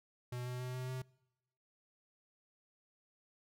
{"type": "tone with pitch steps", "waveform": "square", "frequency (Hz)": [123.47, 124.83, 126.21, 127.6, 129.01], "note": ["B2", "B2", "B2", "C3", "C3"], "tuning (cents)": [0, 19, 38, -43, -24], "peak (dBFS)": -40, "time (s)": [0.32, 1.02], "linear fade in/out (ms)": 5, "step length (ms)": 140, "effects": ["noise-tail reverb RT60 0.9 s tail -24 dB re dry"]}